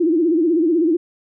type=tone with vibrato; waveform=sine; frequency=330 Hz; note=E4; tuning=2 cents sharp; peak=-13 dBFS; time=0-0.97 s; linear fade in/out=10 ms; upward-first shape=sine; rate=16 Hz; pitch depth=130 cents each way; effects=none